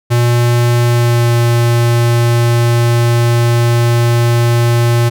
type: tone with pitch glide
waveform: square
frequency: 119.8 to 118.42 Hz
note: A#2 to A#2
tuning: +48 to +28 cents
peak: -9 dBFS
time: 0.1-5.1 s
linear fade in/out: 20 ms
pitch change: -20 cents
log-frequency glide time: 0.83-1.34 s
effects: none